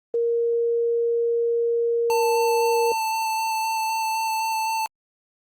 sine tone, 467.7 Hz, A#4, 6 cents sharp, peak -19 dBFS, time 0.14-2.92 s, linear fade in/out 2 ms
square tone with vibrato, 888 Hz, A5, 16 cents sharp, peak -23 dBFS, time 2.1-4.86 s, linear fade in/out 0 ms, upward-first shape square, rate 3.9 Hz, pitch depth 9 cents each way
effects Opus 24 kbps

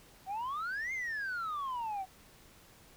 sine exponential two-way sweep, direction up then down, 740 to 2147 to 740 Hz, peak -32 dBFS, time 0.26-2.06 s, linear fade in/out 50 ms, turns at 0.93 s, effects tanh soft clip ceiling -33 dBFS + pink hiss -59 dBFS RMS until 2.96 s

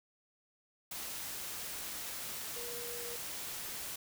sine tone in noise, 477.5 Hz, A#4, 42 cents sharp, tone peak -45 dBFS, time 2.56-3.16 s, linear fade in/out 5 ms, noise white, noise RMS -42 dBFS, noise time 0.91-3.96 s, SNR -6 dB, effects none

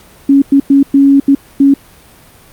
sine tone bursts at uneven times, 277.2 Hz, C#4, in tune, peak -3 dBFS, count 6, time 0.29-0.42 / 0.52-0.6 / 0.7-0.83 / 0.94-1.2 / 1.28-1.35 / 1.6-1.74 s, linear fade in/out 5 ms, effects pink hiss -41 dBFS RMS until 2.52 s + Opus 48 kbps

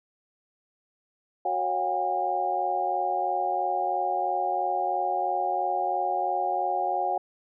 sine tone cluster, 370.6 / 551 / 722 / 805 Hz, F#4 / C#5 / F#5 / G5, +3 / -11 / -43 / +46 cents, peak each -35 / -33 / -27 / -28 dBFS, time 1.45-7.18 s, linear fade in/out 5 ms, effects none

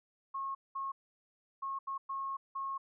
sine tone bursts at uneven times, 1087 Hz, C#6, 34 cents flat, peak -35 dBFS, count 6, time 0.34-0.55 / 0.75-0.92 / 1.62-1.79 / 1.87-1.98 / 2.09-2.37 / 2.55-2.78 s, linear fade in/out 10 ms, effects none

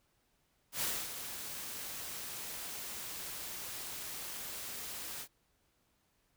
white noise with ADSR envelope, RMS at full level -34 dBFS, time 0.72-5.28 s, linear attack 100 ms, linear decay 260 ms, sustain -9 dB, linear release 70 ms, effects pink hiss -75 dBFS RMS until 6.36 s

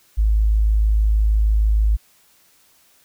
sine tone, 53.2 Hz, G#1, 42 cents sharp, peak -13 dBFS, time 0.17-1.97 s, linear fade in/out 20 ms, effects white hiss -56 dBFS RMS until 3.04 s

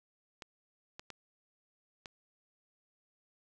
clicks, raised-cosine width 0.2 ms, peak -27 dBFS, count 4, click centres 0.422 / 0.995 / 1.103 / 2.058 s, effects none

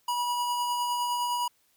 square tone with tremolo, 970 Hz, B5, 31 cents flat, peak -26 dBFS, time 0.08-1.48 s, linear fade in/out 5 ms, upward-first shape triangle, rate 9.8 Hz, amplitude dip 30%, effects white hiss -68 dBFS RMS until 1.76 s

